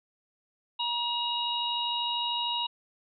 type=harmonic tone; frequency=953 Hz; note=A#5; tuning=38 cents sharp; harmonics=1 / 3 / 4; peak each=-32 / -32 / -32 dBFS; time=0.79-2.67 s; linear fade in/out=10 ms; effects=none